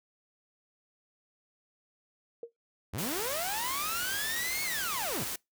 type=tone with exponential decay; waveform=sine; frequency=467 Hz; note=A#4; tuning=3 cents sharp; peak=-33 dBFS; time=2.43-2.52 s; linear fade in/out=2 ms; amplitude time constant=18 ms
type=linear two-way sweep; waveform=sawtooth; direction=up then down; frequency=71.4 to 2217 to 71.4 Hz; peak=-30 dBFS; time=2.93-5.24 s; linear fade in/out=10 ms; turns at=4.63 s
type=noise; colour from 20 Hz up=white; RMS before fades=-36 dBFS; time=2.98-5.36 s; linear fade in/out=5 ms
effects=noise-tail reverb RT60 0.2 s tail -25 dB re dry